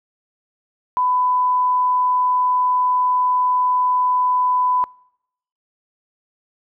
sine tone, 1000 Hz, B5, 21 cents sharp, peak -15 dBFS, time 0.97-4.84 s, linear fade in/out 0 ms, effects noise-tail reverb RT60 0.8 s tail -26 dB re dry

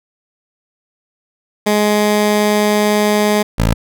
15% pulse tone pair in turn, 209.4 / 55.46 Hz, G#3 / A1, +15 / +14 cents, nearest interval octave + major seventh, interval 2301 cents, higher first, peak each -5 dBFS, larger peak neither, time 1.66-3.43 / 3.58-3.74 s, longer first, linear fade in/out 10 ms, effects none

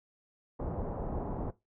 pink low-pass noise, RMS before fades -36 dBFS, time 0.59-1.51 s, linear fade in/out 10 ms, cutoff 880 Hz, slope 24 dB/octave, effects noise-tail reverb RT60 0.2 s tail -17 dB re dry

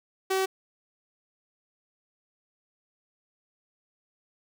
sawtooth tone, 381.3 Hz, G4, 48 cents flat, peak -20 dBFS, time 0.3-0.46 s, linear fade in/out 10 ms, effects none

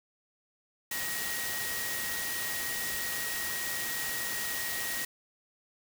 sine tone in noise, 1891 Hz, A#6, 24 cents sharp, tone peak -37 dBFS, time 0.91-5.05 s, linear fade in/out 5 ms, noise white, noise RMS -35 dBFS, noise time 0.91-5.05 s, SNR -5 dB, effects none

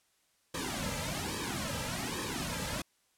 pink noise with flanger, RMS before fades -36 dBFS, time 0.54-2.82 s, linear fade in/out 5 ms, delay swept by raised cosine 1.4 to 2.8 ms, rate 1.2 Hz, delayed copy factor -0.95, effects white hiss -72 dBFS RMS until 3.17 s + low-pass 11000 Hz 12 dB/octave

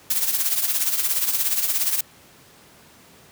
blue noise with tremolo, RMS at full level -19 dBFS, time 0.1-2.01 s, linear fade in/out 5 ms, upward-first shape triangle, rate 17 Hz, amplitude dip 70%, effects pink hiss -50 dBFS RMS until 3.31 s + high-pass 100 Hz 12 dB/octave

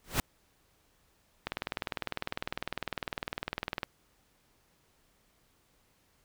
pink noise with exponential growth, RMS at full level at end -24 dBFS, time 0.04-0.2 s, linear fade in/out 2 ms, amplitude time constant 34 ms
click train, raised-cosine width 0.3 ms, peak -16 dBFS, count 48, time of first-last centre 1.47-3.832 s, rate 19.9 Hz
effects pink hiss -69 dBFS RMS until 6.24 s

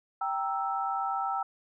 sine chord, E diminished, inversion first, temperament equal, 784 / 932.3 / 1318.5 Hz, G5 / Bb5 / E6, 0 / 0 / 0 cents, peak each -31 / -36 / -32 dBFS, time 0.21-1.43 s, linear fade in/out 5 ms, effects none

